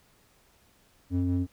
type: ring-modulated tone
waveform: triangle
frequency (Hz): 88.4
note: F2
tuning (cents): +22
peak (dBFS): -19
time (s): 1.1-1.47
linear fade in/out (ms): 50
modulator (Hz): 180
effects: pink hiss -63 dBFS RMS until 1.52 s